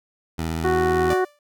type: tone with vibrato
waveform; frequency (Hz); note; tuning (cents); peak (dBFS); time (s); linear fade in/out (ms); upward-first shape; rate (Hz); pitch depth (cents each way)
15% pulse; 81.4; E2; -21; -18; 0.38-1.14; 10; sine; 16; 35
type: harmonic tone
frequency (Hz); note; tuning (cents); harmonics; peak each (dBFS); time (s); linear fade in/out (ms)
370; F#4; 0; 1 / 2 / 3 / 4 / 5; -19 / -25 / -29 / -31 / -33; 0.64-1.25; 10
type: tone with exponential decay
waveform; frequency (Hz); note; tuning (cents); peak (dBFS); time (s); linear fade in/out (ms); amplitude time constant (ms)
sawtooth; 587.3; D5; 0; -20; 1.1-1.39; 2; 62
effects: none